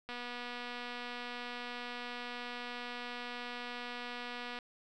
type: click train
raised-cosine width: 0.3 ms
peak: -27 dBFS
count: 1094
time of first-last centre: 0.09-4.588 s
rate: 243 Hz
effects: none